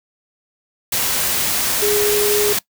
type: tone in noise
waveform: sine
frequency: 415.3 Hz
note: G#4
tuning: in tune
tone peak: -16 dBFS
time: 1.82-2.53 s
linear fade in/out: 5 ms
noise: white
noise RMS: -19 dBFS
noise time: 0.92-2.59 s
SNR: 0 dB
effects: noise-tail reverb RT60 0.1 s tail -21 dB re dry